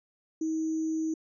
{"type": "tone with sample-and-hold", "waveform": "sine", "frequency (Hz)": 318.4, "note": "D#4", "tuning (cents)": 40, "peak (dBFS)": -27, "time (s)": [0.41, 1.14], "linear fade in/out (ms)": 5, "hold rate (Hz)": 6300, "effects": ["resampled to 24000 Hz"]}